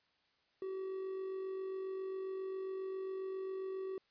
triangle tone with amplitude modulation, 381 Hz, G4, 49 cents flat, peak -35 dBFS, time 0.62-3.98 s, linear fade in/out 2 ms, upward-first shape sine, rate 47.4 Hz, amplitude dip 35%, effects white hiss -75 dBFS RMS until 4.1 s + resampled to 11025 Hz

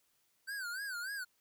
square tone with vibrato, 1525 Hz, G6, 48 cents flat, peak -39 dBFS, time 0.47-1.25 s, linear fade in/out 20 ms, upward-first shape sine, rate 3.4 Hz, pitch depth 150 cents each way, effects white hiss -75 dBFS RMS until 1.4 s

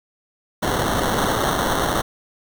white noise with sample-and-hold, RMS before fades -21 dBFS, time 0.62-2.02 s, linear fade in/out 10 ms, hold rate 2450 Hz, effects none

